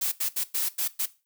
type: noise bursts at uneven times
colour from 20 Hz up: blue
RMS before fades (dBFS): -27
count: 6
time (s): 0.01-0.12 / 0.2-0.29 / 0.36-0.44 / 0.54-0.69 / 0.78-0.88 / 0.99-1.06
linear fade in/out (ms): 10
effects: noise-tail reverb RT60 0.3 s tail -17 dB re dry